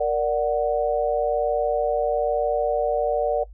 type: chord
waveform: sine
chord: Bb augmented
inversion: none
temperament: equal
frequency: 466.2 / 587.3 / 740 Hz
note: Bb4 / D5 / F#5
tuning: 0 / 0 / 0 cents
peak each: -24 / -22 / -25 dBFS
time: 0-3.44 s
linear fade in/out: 10 ms
effects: noise-tail reverb RT60 0.1 s tail -18 dB re dry + added 50 Hz sine -40 dBFS peak until 3.53 s